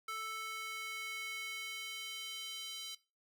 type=tone with high-pass filter sweep; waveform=square; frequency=440 Hz; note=A4; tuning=in tune; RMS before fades=-43 dBFS; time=0.08-2.95 s; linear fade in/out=5 ms; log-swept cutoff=1500 to 3500 Hz; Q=2.9; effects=noise-tail reverb RT60 0.3 s tail -20 dB re dry